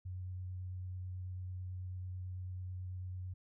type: tone with vibrato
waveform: sine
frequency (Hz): 91.7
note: F#2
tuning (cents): -15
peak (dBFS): -40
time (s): 0.05-3.34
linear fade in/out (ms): 10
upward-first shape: sine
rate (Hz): 9.1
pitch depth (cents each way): 11
effects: none